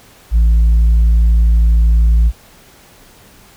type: tone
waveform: sine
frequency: 56.2 Hz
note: A1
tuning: 37 cents sharp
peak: -4 dBFS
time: 0.31-2.32 s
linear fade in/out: 50 ms
effects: tanh soft clip ceiling -6 dBFS + pink hiss -44 dBFS RMS until 3.56 s